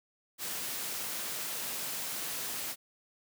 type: high-pass noise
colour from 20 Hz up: white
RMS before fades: -37 dBFS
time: 0.38-2.76 s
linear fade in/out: 50 ms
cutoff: 120 Hz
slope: 12 dB/octave
effects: none